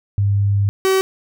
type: tone pair in turn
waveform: sine / 45% pulse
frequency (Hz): 100.5 / 381.5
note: G2 / G4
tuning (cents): +44 / -47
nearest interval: octave + major seventh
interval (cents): 2309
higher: second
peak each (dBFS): -13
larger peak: neither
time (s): 0.18-0.69 / 0.85-1.01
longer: first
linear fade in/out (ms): 0
effects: none